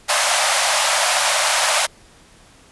pink high-pass noise, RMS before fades -17 dBFS, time 0.08-1.87 s, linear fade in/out 20 ms, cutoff 560 Hz, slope 96 dB/octave, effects pink hiss -49 dBFS RMS until 2.71 s + resampled to 24000 Hz

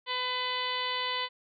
harmonic tone, 502 Hz, B4, 28 cents sharp, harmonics 1 / 2 / 3 / 4 / 5 / 6 / 7 / 8 / 9, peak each -41 / -34 / -45 / -36 / -44 / -36 / -38 / -41 / -44 dBFS, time 0.06-1.29 s, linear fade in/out 50 ms, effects none

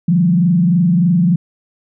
sine tone with frequency modulation, 174.61 Hz, F3, in tune, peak -9 dBFS, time 0.08-1.36 s, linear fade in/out 5 ms, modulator 23.3 Hz, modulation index 0.78, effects none

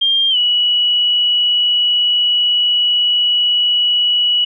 sine tone with pitch glide, 3200 to 2934 Hz, G7 to F#7, +35 to -15 cents, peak -11 dBFS, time 0.01-4.45 s, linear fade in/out 10 ms, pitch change -150 cents, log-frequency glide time 0.3-0.37 s, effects none

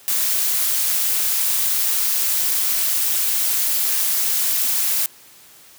blue noise with amplitude modulation, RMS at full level -17 dBFS, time 0.08-5.06 s, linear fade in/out 0 ms, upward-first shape sine, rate 210 Hz, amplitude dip 55%, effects white hiss -47 dBFS RMS until 5.78 s + high-pass 60 Hz 12 dB/octave

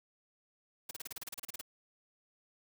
white noise bursts, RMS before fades -42 dBFS, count 14, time 0.89-1.613 s, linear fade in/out 5 ms, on 21 ms, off 33 ms, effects none

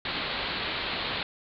white low-pass noise, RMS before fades -32 dBFS, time 0.05-1.23 s, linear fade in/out 2 ms, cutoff 4400 Hz, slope 96 dB/octave, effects none

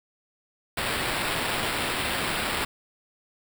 white noise with sample-and-hold, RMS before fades -28 dBFS, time 0.77-2.65 s, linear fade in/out 5 ms, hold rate 6300 Hz, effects none

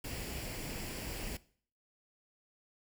pink noise with comb filter, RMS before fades -41 dBFS, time 0.04-1.37 s, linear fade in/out 5 ms, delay 0.4 ms, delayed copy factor +0.5, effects noise-tail reverb RT60 0.5 s tail -19 dB re dry

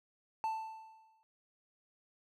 triangle tone with exponential decay, 884 Hz, A5, 8 cents sharp, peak -29 dBFS, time 0.44-1.23 s, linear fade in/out 0 ms, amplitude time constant 170 ms, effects none

